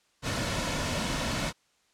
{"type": "noise with comb filter", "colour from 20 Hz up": "pink", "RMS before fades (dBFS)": -30, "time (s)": [0.22, 1.53], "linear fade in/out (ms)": 50, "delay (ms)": 2.5, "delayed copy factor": -0.5, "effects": ["white hiss -68 dBFS RMS until 1.93 s", "low-pass 7000 Hz 12 dB/octave"]}